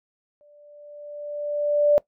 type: tone with exponential growth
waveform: sine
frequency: 587.3 Hz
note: D5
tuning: in tune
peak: -12 dBFS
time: 0.41-1.98 s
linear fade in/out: 0 ms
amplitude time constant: 340 ms
effects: noise-tail reverb RT60 0.1 s tail -20 dB re dry

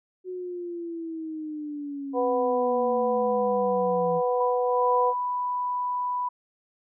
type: linear sweep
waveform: sine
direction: down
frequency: 370 to 168.2 Hz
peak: -31 dBFS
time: 0.24-4.22 s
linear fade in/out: 50 ms
type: harmonic tone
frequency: 247.6 Hz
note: B3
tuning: 5 cents sharp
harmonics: 2 / 3 / 4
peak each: -23 / -29 / -30 dBFS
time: 2.13-5.14 s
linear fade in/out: 50 ms
type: tone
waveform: sine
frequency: 989 Hz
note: B5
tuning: 2 cents sharp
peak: -25 dBFS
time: 4.4-6.29 s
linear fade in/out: 10 ms
effects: none

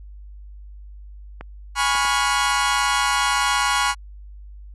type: clicks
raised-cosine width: 0.5 ms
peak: -19 dBFS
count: 3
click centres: 1.41 / 1.952 / 2.051 s
type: chord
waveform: sawtooth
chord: C# dominant seventh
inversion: second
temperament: equal with one note detuned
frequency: 830.6 / 987.8 / 1108.7 / 1423 Hz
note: G#5 / B5 / C#6 / E#6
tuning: 0 / 0 / 0 / +32 cents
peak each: -21 / -20 / -19 / -20 dBFS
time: 1.75-3.95 s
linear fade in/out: 50 ms
effects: added 50 Hz sine -37 dBFS peak until 4.74 s + resampled to 24000 Hz

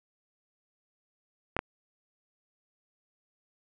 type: clicks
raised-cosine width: 0.5 ms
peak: -13 dBFS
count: 2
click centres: 1.566 / 1.591 s
effects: none

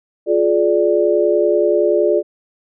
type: chord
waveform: sine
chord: D diminished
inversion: first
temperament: just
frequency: 352.4 / 422.9 / 587.3 Hz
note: F4 / Ab4 / D5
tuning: +16 / +31 / 0 cents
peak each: -16 dBFS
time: 0.26-2.23 s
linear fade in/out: 50 ms
effects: none

